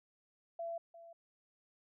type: tone with echo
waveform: sine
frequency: 673 Hz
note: E5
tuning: 36 cents sharp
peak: -38 dBFS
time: 0.59-0.78 s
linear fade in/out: 5 ms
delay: 350 ms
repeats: 1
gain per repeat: -14 dB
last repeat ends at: 1.13 s
effects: none